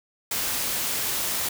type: noise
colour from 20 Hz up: white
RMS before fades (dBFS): -27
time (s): 0.31-1.49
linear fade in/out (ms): 5
effects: none